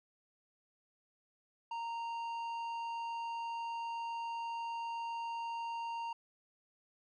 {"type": "tone with tanh clipping", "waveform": "triangle", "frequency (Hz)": 927, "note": "A#5", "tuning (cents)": -10, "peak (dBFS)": -39, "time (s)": [1.71, 6.13], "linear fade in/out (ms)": 5, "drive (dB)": 13, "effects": []}